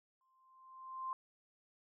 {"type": "tone with exponential growth", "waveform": "sine", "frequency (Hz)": 1046.5, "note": "C6", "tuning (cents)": 0, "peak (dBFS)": -36, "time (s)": [0.21, 1.13], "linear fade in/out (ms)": 1, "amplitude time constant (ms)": 200, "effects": []}